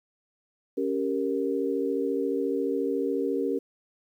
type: chord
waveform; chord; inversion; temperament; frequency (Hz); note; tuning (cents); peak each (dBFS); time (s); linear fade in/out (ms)
sine; G diminished; second; equal; 277.2 / 392 / 466.2; Db4 / G4 / Bb4; 0 / 0 / 0; -29; 0.77-3.59; 10
effects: 10-bit